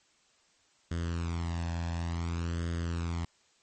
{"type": "tone with flanger", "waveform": "sawtooth", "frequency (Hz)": 84.6, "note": "E2", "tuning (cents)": 45, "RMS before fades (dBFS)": -33, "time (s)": [0.91, 3.25], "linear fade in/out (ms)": 5, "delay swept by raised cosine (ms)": [0.61, 1.18], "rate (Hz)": 0.56, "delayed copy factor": 0.7, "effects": ["white hiss -67 dBFS RMS until 3.62 s", "MP3 32 kbps"]}